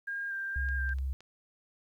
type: tone with vibrato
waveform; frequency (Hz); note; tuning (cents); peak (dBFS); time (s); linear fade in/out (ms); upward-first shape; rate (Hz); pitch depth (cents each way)
sine; 1600; G6; +35; -33; 0.07-0.94; 10; square; 2.1; 17
type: tone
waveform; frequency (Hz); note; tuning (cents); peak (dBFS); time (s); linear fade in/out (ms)
sine; 66.8; C2; +36; -30; 0.56-1.13; 0
type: clicks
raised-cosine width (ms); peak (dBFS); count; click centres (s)
0.2; -36; 4; 0.688 / 0.892 / 0.986 / 1.206
effects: 11-bit